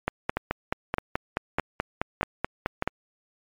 two click trains, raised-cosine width 0.5 ms, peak -10 / -9 dBFS, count 5 / 14, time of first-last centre 0.37-2.824 / 0.08-2.876 s, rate 1.63 / 4.65 Hz, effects MP3 96 kbps

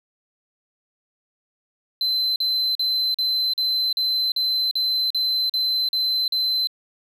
triangle tone bursts, 4063 Hz, B7, 48 cents sharp, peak -18 dBFS, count 12, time 2.01-6.672 s, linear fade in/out 2 ms, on 350 ms, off 42 ms, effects none

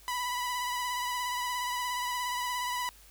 sawtooth tone with vibrato, 987.8 Hz, B5, in tune, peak -27 dBFS, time 0.08-2.89 s, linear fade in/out 0 ms, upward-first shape triangle, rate 17 Hz, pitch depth 34 cents each way, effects added 50 Hz sine -57 dBFS peak until 3.1 s + white hiss -57 dBFS RMS until 3.1 s

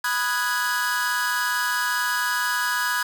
45% pulse chord, G# minor seventh, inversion first, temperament equal with one note detuned, 987.8 / 1244.5 / 1470.6 / 1661.2 Hz, B5 / D#6 / F#6 / G#6, 0 / 0 / -11 / 0 cents, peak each -28 / -31 / -28 / -25 dBFS, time 0.04-3.03 s, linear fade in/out 5 ms, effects none

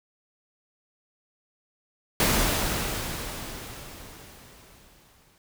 pink noise with exponential decay, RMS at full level -21 dBFS, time 2.2-5.38 s, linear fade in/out 1 ms, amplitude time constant 690 ms, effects none

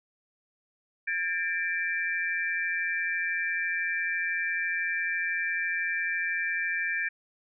sine tone cluster, 1620 / 1794 / 2344 Hz, G#6 / A6 / D7, -43 / +33 / -4 cents, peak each -32 / -31 / -31 dBFS, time 1.07-7.09 s, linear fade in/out 10 ms, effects none

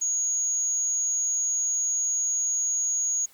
sine tone, 6670 Hz, G#8, 7 cents sharp, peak -23 dBFS, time 0.01-3.26 s, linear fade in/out 10 ms, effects white hiss -56 dBFS RMS until 3.33 s

